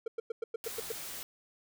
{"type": "tone bursts", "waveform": "triangle", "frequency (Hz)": 457.1, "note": "A#4", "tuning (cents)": -34, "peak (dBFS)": -30, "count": 8, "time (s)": [0.06, 0.92], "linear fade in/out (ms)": 5, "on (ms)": 20, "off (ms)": 100}
{"type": "noise", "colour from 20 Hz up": "white", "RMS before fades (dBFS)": -42, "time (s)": [0.64, 1.23], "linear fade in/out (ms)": 0}
{"effects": []}